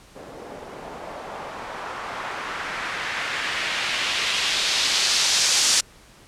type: noise with low-pass filter sweep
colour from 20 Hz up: blue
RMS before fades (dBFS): -25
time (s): 0.15-5.81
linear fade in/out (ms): 10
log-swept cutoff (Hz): 470 to 6500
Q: 1.3
effects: pink hiss -50 dBFS RMS until 6.27 s + low-pass 10000 Hz 12 dB/octave